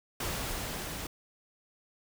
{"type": "noise with level ramp", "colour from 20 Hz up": "pink", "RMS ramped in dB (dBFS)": [-34, -39], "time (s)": [0.2, 1.07], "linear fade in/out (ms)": 5, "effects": []}